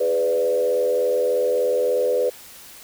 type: tone with frequency modulation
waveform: sine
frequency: 497.9 Hz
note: B4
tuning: 14 cents sharp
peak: -17 dBFS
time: 0-2.3 s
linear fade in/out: 10 ms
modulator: 83.4 Hz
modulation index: 0.89
effects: white hiss -43 dBFS RMS until 2.83 s